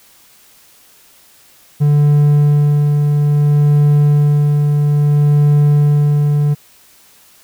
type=tone with tremolo; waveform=triangle; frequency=146.6 Hz; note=D3; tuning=3 cents flat; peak=-5 dBFS; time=1.8-6.55 s; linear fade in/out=20 ms; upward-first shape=sine; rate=0.6 Hz; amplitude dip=30%; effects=white hiss -47 dBFS RMS until 7.43 s